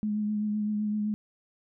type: tone with vibrato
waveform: sine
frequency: 210.7 Hz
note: G#3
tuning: 25 cents sharp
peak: -26 dBFS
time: 0.03-1.14 s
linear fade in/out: 0 ms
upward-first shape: triangle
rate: 7.8 Hz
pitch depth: 26 cents each way
effects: none